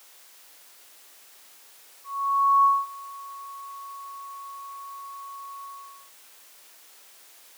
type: tone with ADSR envelope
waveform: sine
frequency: 1108.7 Hz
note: C#6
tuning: in tune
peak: -14 dBFS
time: 2.04-6.12 s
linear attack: 600 ms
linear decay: 220 ms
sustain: -23 dB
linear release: 460 ms
effects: white hiss -52 dBFS RMS until 7.57 s + high-pass 400 Hz 12 dB/octave